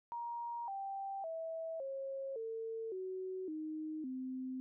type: tone with pitch steps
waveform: sine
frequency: 943 / 783.9 / 651.6 / 541.6 / 450.2 / 374.2 / 311.1 / 258.6 Hz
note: A#5 / G5 / E5 / C#5 / A4 / F#4 / D#4 / C4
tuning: +20 / 0 / -20 / -40 / +40 / +20 / 0 / -20 cents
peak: -39 dBFS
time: 0.12-4.6 s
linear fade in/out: 0 ms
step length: 560 ms
effects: none